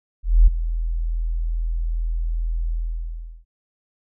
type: tone with ADSR envelope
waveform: sine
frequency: 41.2 Hz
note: E1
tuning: in tune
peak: -6 dBFS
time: 0.23-3.45 s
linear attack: 240 ms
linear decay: 13 ms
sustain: -14 dB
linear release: 740 ms
effects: none